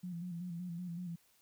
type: tone with vibrato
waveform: sine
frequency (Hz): 174.61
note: F3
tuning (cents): 0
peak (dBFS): -39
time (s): 0.03-1.16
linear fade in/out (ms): 10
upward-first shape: square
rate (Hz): 5.3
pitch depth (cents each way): 55
effects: white hiss -70 dBFS RMS until 1.41 s